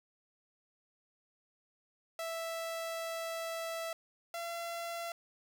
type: tone pair in turn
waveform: sawtooth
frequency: 659.3 / 679.4 Hz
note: E5 / F5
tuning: 0 / -48 cents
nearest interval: minor second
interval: 52 cents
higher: second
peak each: -33 / -34 dBFS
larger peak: first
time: 2.19-3.93 / 4.34-5.12 s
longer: first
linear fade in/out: 2 ms
effects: none